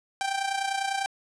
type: tone with amplitude modulation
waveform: sawtooth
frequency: 784 Hz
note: G5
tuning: in tune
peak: -20 dBFS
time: 0.21-1.06 s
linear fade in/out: 0 ms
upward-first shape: sine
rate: 30 Hz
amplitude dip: 65%
effects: resampled to 22050 Hz + 10-bit